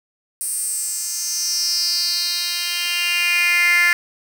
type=tone with high-pass filter sweep; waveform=10% pulse; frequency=349.1 Hz; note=F4; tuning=1 cent flat; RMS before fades=-20 dBFS; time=0.41-3.93 s; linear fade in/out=0 ms; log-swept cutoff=9500 to 1900 Hz; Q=5.2; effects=none